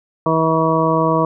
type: harmonic tone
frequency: 161.1 Hz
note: E3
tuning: 39 cents flat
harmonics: 1 / 2 / 3 / 4 / 6 / 7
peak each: -20 / -20 / -20 / -20 / -20 / -20 dBFS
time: 0.26-1.25 s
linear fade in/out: 2 ms
effects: none